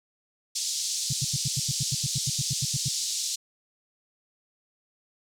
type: band-pass noise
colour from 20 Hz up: white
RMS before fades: -30 dBFS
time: 0.55-3.36 s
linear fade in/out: 10 ms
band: 4100 to 7400 Hz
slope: 24 dB/octave
type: tone bursts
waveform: sine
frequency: 135.7 Hz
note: C#3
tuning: 36 cents flat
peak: -25 dBFS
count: 16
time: 1.1-2.885 s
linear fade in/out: 5 ms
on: 30 ms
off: 87 ms
effects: none